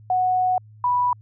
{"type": "tone pair in turn", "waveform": "sine", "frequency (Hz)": [737, 983.8], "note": ["F#5", "B5"], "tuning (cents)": [-7, -7], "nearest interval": "perfect fourth", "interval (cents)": 500, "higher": "second", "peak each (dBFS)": -17, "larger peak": "neither", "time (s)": [[0.1, 0.58], [0.84, 1.13]], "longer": "first", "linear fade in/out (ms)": 2, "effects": ["added 107 Hz sine -44 dBFS peak until 1.21 s"]}